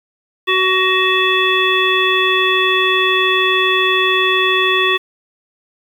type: harmonic tone with a mistuned harmonic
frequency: 374.4 Hz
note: F#4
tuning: 20 cents sharp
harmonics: 1 / 3 / 5 / 7 / 9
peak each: -18 / -18 / -18 / -18 / -18 dBFS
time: 0.47-4.98 s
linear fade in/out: 20 ms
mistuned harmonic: 9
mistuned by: +30 cents
effects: 7-bit